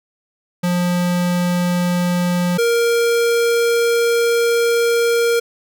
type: tone pair in turn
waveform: square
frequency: 177 / 467.9 Hz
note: F3 / A#4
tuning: +23 / +6 cents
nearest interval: octave + perfect fourth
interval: 1683 cents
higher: second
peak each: -16 / -14 dBFS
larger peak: second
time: 0.63-2.58 / 2.58-5.4 s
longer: second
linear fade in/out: 10 ms
effects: none